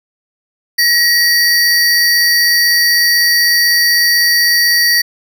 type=tone pair together; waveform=square; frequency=1912 / 4582 Hz; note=A#6 / D8; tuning=+43 / -44 cents; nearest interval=octave + minor third; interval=1513 cents; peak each=-12 dBFS; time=0.78-5.02 s; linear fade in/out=10 ms; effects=none